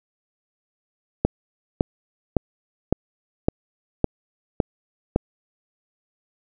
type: click train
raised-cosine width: 2 ms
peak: -3 dBFS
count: 8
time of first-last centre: 1.25-5.161 s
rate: 1.79 Hz
effects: none